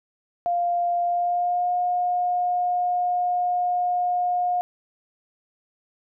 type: tone with pitch glide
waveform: sine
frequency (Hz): 698.5 to 715.7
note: F5 to F5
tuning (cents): 0 to +42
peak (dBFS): -20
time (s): 0.46-4.61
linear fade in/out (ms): 0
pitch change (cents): +42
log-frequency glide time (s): 1.04-1.73
effects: none